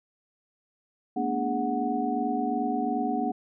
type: tone cluster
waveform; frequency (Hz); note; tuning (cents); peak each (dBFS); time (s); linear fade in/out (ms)
sine; 220.5 / 243.2 / 291.8 / 414.4 / 738; A3 / B3 / D4 / G#4 / F#5; +4 / -26 / -11 / -4 / -5; -35 / -30 / -31 / -35 / -29; 1.16-3.32; 10
effects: none